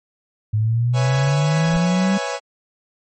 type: exponential sweep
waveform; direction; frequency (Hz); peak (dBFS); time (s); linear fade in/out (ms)
sine; up; 105.7 to 197.9; -15; 0.53-2.18; 10
type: chord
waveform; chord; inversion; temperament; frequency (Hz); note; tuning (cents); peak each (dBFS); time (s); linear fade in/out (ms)
sawtooth; C# minor seventh; third; equal; 493.9 / 554.4 / 659.3 / 830.6; B4 / C#5 / E5 / G#5; 0 / 0 / 0 / 0; -25 / -23 / -26 / -24; 0.93-2.4; 50
type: noise with exponential growth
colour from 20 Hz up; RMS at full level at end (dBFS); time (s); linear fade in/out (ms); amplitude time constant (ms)
brown; -24; 1.62-1.77; 5; 32
effects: MP3 32 kbps